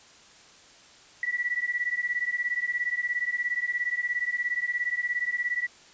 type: beating tone pair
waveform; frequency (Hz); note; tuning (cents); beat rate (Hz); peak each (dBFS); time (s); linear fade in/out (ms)
sine; 1942 / 1959; B6 / B6; -30 / -15; 17; -29; 1.23-5.67; 2
effects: white hiss -53 dBFS RMS until 5.93 s + resampled to 16000 Hz